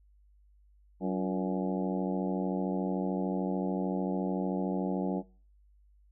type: harmonic tone with a mistuned harmonic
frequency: 93.5 Hz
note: F#2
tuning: 19 cents sharp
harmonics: 2 / 3 / 4 / 5 / 6 / 7 / 8 / 9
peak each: -31 / -35 / -37 / -39 / -41 / -42 / -43 / -44 dBFS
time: 1-5.23 s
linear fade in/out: 50 ms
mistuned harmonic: 4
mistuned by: -85 cents
effects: noise-tail reverb RT60 0.4 s tail -22 dB re dry + added 50 Hz sine -59 dBFS peak until 6.11 s